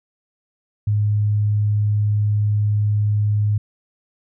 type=tone; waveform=sine; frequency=104.6 Hz; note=G#2; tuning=13 cents sharp; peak=-15 dBFS; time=0.87-3.58 s; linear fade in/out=5 ms; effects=none